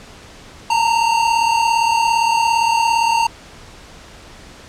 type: tone pair together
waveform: square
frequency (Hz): 887.5 / 925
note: A5 / A#5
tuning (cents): +15 / -14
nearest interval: minor second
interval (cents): 71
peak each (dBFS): -20 / -15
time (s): 0.7-3.27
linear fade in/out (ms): 5
effects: pink hiss -40 dBFS RMS until 4.68 s + low-pass 7000 Hz 12 dB/octave